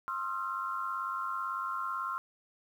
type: tone cluster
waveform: sine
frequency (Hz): 1059 / 1273 / 1371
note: C6 / D#6 / F6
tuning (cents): +21 / +39 / -32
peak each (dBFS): -36 / -40 / -36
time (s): 0.08-2.18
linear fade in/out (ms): 0
effects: 10-bit